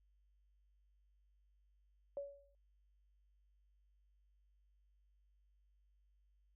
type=tone with exponential decay; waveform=sine; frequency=564 Hz; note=C#5; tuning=30 cents sharp; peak=-38 dBFS; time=2.17-2.55 s; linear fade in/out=1 ms; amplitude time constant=81 ms; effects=added 50 Hz sine -70 dBFS peak until 6.55 s